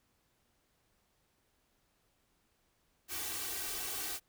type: noise with comb filter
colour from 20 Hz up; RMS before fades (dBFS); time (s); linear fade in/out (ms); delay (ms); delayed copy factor
white; -39; 3.08-4.2; 50; 2.6; +1
effects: pink hiss -75 dBFS RMS until 4.28 s